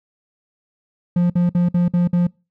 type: tone bursts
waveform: triangle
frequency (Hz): 175.6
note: F3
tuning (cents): +10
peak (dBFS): -11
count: 6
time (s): 1.16-2.27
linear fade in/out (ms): 5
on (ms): 140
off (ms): 54
effects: noise-tail reverb RT60 0.3 s tail -26 dB re dry